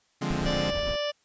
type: chord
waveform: sawtooth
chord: D half-diminished seventh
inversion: none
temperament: equal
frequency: 146.83 / 174.61 / 207.7 / 261.6 Hz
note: D3 / F3 / Ab3 / C4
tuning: 0 / 0 / 0 / 0 cents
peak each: -28 / -28 / -30 / -30 dBFS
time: 0.21-0.71 s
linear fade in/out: 10 ms
type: noise with tremolo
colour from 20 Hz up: brown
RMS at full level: -33 dBFS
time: 0.3-0.96 s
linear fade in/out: 2 ms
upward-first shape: square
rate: 9 Hz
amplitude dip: 30%
type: harmonic tone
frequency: 587.3 Hz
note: D5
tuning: in tune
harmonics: 1 / 2 / 3 / 4 / 5 / 6 / 7 / 8 / 9 / 10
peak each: -28 / -39 / -39 / -43 / -35 / -43 / -50 / -48 / -40 / -52 dBFS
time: 0.45-1.12 s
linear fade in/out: 20 ms
effects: white hiss -67 dBFS RMS until 1.24 s + resampled to 16000 Hz